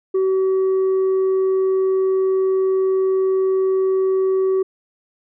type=tone; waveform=sine; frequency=380 Hz; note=F#4; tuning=46 cents sharp; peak=-12 dBFS; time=0.14-4.63 s; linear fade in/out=10 ms; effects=tanh soft clip ceiling -14 dBFS

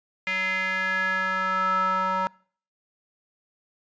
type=tone with band-pass filter sweep; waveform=square; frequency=187.6 Hz; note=F#3; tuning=24 cents sharp; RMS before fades=-25 dBFS; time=0.27-2.27 s; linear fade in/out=0 ms; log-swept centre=2200 to 1100 Hz; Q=5.8; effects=noise-tail reverb RT60 0.5 s tail -25 dB re dry + resampled to 16000 Hz

